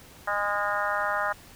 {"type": "harmonic tone with a mistuned harmonic", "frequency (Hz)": 204.5, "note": "G#3", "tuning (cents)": -26, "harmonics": [3, 4, 5, 6, 7, 8, 9], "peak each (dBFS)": [-32, -32, -33, -31, -31, -35, -35], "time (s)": [0.27, 1.33], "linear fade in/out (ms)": 10, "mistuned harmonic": 6, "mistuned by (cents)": 18, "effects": ["pink hiss -50 dBFS RMS until 1.55 s"]}